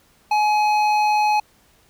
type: tone with hard clipping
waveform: sine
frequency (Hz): 844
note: G#5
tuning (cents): +28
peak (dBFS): -17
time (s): 0.31-1.4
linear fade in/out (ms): 5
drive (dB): 10
effects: pink hiss -57 dBFS RMS until 1.89 s